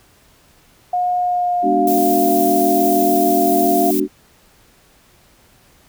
sine tone with pitch glide, 719 to 694.1 Hz, F#5 to F5, -50 to -11 cents, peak -15 dBFS, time 0.93-3.91 s, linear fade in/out 5 ms, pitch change -61 cents, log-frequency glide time 1.17-2.3 s
sine chord, G# half-diminished seventh, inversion none, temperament equal with one note detuned, 207.7 / 246.9 / 293.7 / 374.7 Hz, G#3 / B3 / D4 / F#4, 0 / 0 / 0 / +22 cents, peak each -24 / -24 / -18 / -19 dBFS, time 1.62-4.08 s, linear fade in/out 50 ms
violet noise, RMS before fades -24 dBFS, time 1.87-4 s, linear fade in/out 5 ms
effects pink hiss -52 dBFS RMS until 5.88 s

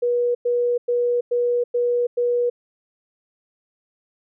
sine tone bursts, 483.7 Hz, B4, 36 cents flat, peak -17 dBFS, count 6, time 0.02-2.5 s, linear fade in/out 10 ms, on 330 ms, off 100 ms, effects none

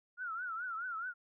sine tone with vibrato, 1398 Hz, F6, 1 cent sharp, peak -37 dBFS, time 0.17-1.14 s, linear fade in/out 50 ms, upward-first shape triangle, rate 4.7 Hz, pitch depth 160 cents each way, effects none

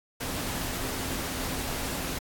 sine tone in noise, 262 Hz, C4, 2 cents sharp, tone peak -42 dBFS, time 0.2-2.19 s, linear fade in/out 10 ms, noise pink, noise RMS -33 dBFS, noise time 0.2-2.19 s, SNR -12 dB, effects AAC 64 kbps

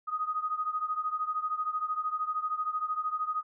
sine beating tone pair, 1244.5 / 1257.5 Hz, D#6 / D#6, 0 / +18 cents, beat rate 13 Hz, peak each -31 / -34 dBFS, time 0.07-3.43 s, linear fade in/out 20 ms, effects none

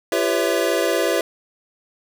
square tone cluster, 341.4 / 398.1 / 497.8 / 563 / 657 Hz, F4 / G4 / B4 / C#5 / E5, -39 / +27 / +14 / +27 / -6 cents, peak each -25 dBFS, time 0.12-1.21 s, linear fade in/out 2 ms, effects none

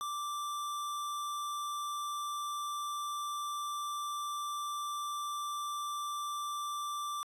square tone, 1174.7 Hz, D6, in tune, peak -36 dBFS, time 0.01-7.23 s, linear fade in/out 0 ms, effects resampled to 32000 Hz

